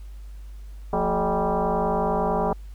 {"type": "tone with frequency modulation", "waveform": "sine", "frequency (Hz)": 174.61, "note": "F3", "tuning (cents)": 0, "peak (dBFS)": -20, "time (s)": [0.93, 2.53], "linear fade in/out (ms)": 2, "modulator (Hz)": 200, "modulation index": 4.4, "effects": ["added 50 Hz sine -36 dBFS peak until 2.74 s", "pink hiss -59 dBFS RMS until 2.74 s"]}